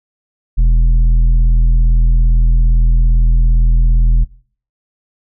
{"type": "tone with tanh clipping", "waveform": "sine", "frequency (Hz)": 41.2, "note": "E1", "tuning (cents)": 0, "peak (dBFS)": -8, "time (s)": [0.57, 4.25], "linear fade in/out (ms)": 20, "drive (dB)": 7, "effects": ["noise-tail reverb RT60 0.5 s tail -21 dB re dry"]}